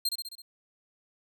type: tone with echo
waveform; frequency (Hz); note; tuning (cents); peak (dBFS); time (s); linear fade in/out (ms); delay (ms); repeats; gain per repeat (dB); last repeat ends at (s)
sawtooth; 4186; C8; 0; -23; 0.05-0.09; 5; 66; 5; -4; 0.42
effects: none